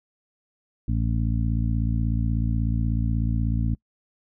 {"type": "harmonic tone", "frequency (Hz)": 56.4, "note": "A1", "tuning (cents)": 44, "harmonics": [1, 2, 3, 4, 5], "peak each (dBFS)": [-24, -25, -33, -30, -35], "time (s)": [0.88, 3.75], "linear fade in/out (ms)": 5, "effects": ["noise-tail reverb RT60 0.1 s tail -26 dB re dry"]}